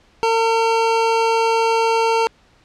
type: tone pair together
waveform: square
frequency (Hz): 454 / 908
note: A#4 / A#5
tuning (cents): -46 / -46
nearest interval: octave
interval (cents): 1200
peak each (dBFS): -18 / -18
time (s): 0.23-2.27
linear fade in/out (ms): 0
effects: pink hiss -54 dBFS RMS until 2.64 s + low-pass 5000 Hz 12 dB/octave